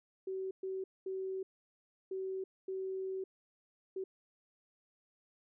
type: tone bursts at uneven times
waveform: sine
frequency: 380 Hz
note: F#4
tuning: 46 cents sharp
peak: -36 dBFS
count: 6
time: 0.27-0.51 / 0.63-0.84 / 1.06-1.43 / 2.11-2.44 / 2.68-3.24 / 3.96-4.04 s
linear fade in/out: 5 ms
effects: none